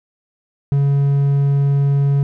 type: tone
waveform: triangle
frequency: 140.4 Hz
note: C#3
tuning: 22 cents sharp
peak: -10 dBFS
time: 0.72-2.23 s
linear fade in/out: 0 ms
effects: none